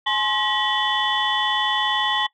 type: tone cluster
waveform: sine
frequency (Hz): 845 / 1060 / 1917 / 3037 / 3441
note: G#5 / C6 / A#6 / F#7 / A7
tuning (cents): +30 / +22 / +48 / +44 / -39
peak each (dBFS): -25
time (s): 0.06-2.27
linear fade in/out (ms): 10
effects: noise-tail reverb RT60 0.1 s tail -19 dB re dry + tanh soft clip ceiling -10 dBFS